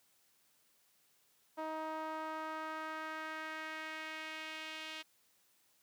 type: tone with band-pass filter sweep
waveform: sawtooth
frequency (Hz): 314.6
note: D#4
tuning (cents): +19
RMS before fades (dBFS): -43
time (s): 1.57-5.03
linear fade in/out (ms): 20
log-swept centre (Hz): 840 to 3000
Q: 1.8
effects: white hiss -72 dBFS RMS until 5.82 s + high-pass 80 Hz 12 dB/octave